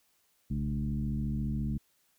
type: tone with frequency modulation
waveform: sine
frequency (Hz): 138.7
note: C#3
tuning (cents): +1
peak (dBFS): -29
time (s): 0.5-1.78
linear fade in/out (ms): 10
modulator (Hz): 74.2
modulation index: 1.4
effects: white hiss -71 dBFS RMS until 2.18 s